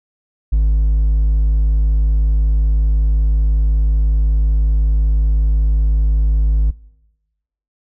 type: tone with hard clipping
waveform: sine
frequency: 52.7 Hz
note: G#1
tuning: 26 cents sharp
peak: -11 dBFS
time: 0.52-6.71 s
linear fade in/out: 10 ms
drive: 2 dB
effects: noise-tail reverb RT60 1.0 s tail -23 dB re dry